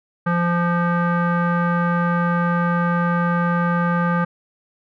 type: tone with low-pass filter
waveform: square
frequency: 173 Hz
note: F3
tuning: 16 cents flat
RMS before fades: -19 dBFS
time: 0.26-4.25 s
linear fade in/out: 10 ms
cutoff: 1400 Hz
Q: 6.7
effects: none